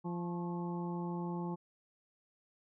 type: harmonic tone with a mistuned harmonic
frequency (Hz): 173.5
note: F3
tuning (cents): -11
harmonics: 1 / 2 / 3 / 4 / 5 / 6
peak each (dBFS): -37 / -42 / -52 / -55 / -45 / -51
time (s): 0.04-1.56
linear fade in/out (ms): 20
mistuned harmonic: 6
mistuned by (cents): +72
effects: none